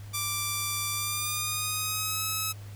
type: tone with pitch glide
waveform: 5% pulse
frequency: 1174.7 to 1288.4 Hz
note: D6 to E6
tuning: 0 to -40 cents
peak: -17 dBFS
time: 0.13-2.53 s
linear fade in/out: 20 ms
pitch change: +160 cents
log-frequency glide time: 0.93-2.22 s
effects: added 102 Hz sine -40 dBFS peak until 2.75 s + pink hiss -53 dBFS RMS until 2.75 s